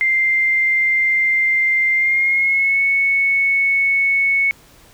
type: tone with pitch glide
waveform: sine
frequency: 2093 to 2210 Hz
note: C7 to C#7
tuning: 0 to -6 cents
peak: -13 dBFS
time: 0.01-4.51 s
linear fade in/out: 0 ms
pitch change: +94 cents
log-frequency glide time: 1.92-2.81 s
effects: pink hiss -48 dBFS RMS until 4.93 s